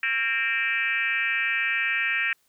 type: tone with frequency modulation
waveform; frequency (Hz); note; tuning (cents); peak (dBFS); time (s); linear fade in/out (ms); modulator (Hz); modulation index
sine; 2093; C7; 0; -22; 0.03-2.33; 2; 247; 2.2
effects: white hiss -67 dBFS RMS until 2.48 s